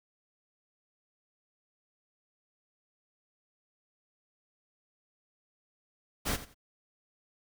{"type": "noise with echo", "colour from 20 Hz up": "pink", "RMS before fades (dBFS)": -31, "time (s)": [6.25, 6.37], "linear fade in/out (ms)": 20, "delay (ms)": 88, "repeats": 2, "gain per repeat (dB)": -14, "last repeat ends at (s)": 6.546, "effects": []}